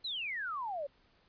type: exponential sweep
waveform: sine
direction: down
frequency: 4186 to 541 Hz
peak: -35 dBFS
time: 0.04-0.87 s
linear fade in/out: 10 ms
effects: pink hiss -68 dBFS RMS until 1.28 s + resampled to 11025 Hz